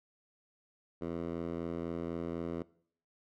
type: tone with band-pass filter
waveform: 10% pulse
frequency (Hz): 84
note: E2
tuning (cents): +33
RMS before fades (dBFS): -38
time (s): 1.01-2.63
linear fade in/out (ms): 10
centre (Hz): 360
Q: 0.77
effects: noise-tail reverb RT60 0.6 s tail -21 dB re dry